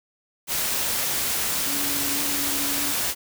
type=tone in noise; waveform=sine; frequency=284 Hz; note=C#4; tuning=42 cents sharp; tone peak=-33 dBFS; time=1.65-2.95 s; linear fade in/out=50 ms; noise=white; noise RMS=-25 dBFS; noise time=0.47-3.15 s; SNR=-11 dB; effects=none